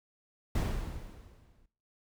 brown noise with exponential decay, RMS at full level -27 dBFS, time 0.55-1.66 s, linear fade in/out 5 ms, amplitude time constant 240 ms, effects noise-tail reverb RT60 0.5 s tail -20 dB re dry

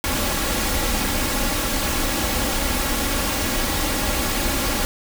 pink noise with comb filter, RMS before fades -22 dBFS, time 0.04-4.85 s, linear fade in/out 0 ms, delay 3.6 ms, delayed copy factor +0.55, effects none

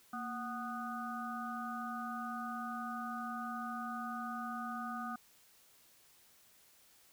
harmonic tone with a mistuned harmonic, 246.9 Hz, B3, in tune, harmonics 1 / 3 / 5 / 6, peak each -43 / -45 / -42 / -48 dBFS, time 0.13-5.16 s, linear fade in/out 5 ms, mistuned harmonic 1, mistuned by -100 cents, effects white hiss -65 dBFS RMS until 7.12 s

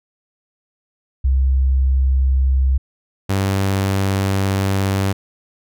sine / sawtooth tone pair in turn, 66 / 97.27 Hz, C2 / G2, +16 / -13 cents, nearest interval perfect fifth, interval 671 cents, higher second, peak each -12 dBFS, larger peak neither, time 1.24-2.78 / 3.29-5.13 s, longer second, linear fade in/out 10 ms, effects none

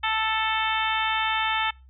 harmonic tone with a mistuned harmonic, 440 Hz, A4, in tune, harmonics 2 / 3 / 4 / 5 / 6 / 7 / 8, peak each -27 / -29 / -30 / -31 / -32 / -32 / -33 dBFS, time 0.03-1.71 s, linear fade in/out 10 ms, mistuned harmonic 8, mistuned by +32 cents, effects noise-tail reverb RT60 0.3 s tail -26 dB re dry + added 65 Hz sine -48 dBFS peak until 1.89 s

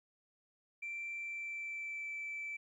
sine tone with pitch glide, 2349 to 2322 Hz, D7 to D7, 0 to -20 cents, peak -38 dBFS, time 0.82-2.57 s, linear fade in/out 10 ms, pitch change -20 cents, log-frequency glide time 1.12-2.09 s, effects tanh soft clip ceiling -36 dBFS + 13-bit

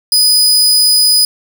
sawtooth tone, 4978 Hz, D#8, in tune, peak -4 dBFS, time 0.12-1.25 s, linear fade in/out 2 ms, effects none

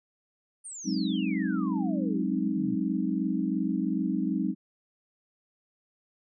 sine exponential sweep, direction down, 9270 to 112.6 Hz, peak -38 dBFS, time 0.64-2.76 s, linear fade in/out 20 ms
sine chord, Ab dominant seventh, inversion third, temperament equal with one note detuned, 185 / 207.7 / 264.5 / 311.1 Hz, Gb3 / Ab3 / C4 / Eb4, 0 / 0 / +19 / 0 cents, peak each -31 dBFS, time 0.84-4.55 s, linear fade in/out 50 ms
effects none

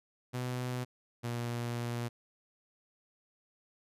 sawtooth tone pair in turn, 125.1 / 119.32 Hz, B2 / A#2, +23 / +41 cents, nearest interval minor second, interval 82 cents, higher first, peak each -30 / -30 dBFS, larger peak neither, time 0.33-0.85 / 1.23-2.09 s, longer second, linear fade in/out 20 ms, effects resampled to 32000 Hz

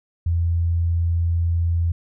sine tone, 84.6 Hz, E2, 45 cents sharp, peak -17 dBFS, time 0.26-1.92 s, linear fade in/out 5 ms, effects none

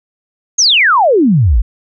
sine exponential sweep, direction down, 6720 to 44.71 Hz, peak -6 dBFS, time 0.58-1.62 s, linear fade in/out 10 ms, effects none

